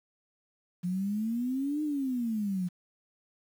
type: exponential two-way sweep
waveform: sine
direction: up then down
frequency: 174.61 to 307.3 to 174.61 Hz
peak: -28 dBFS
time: 0.83-2.69 s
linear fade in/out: 20 ms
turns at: 1.83 s
effects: 9-bit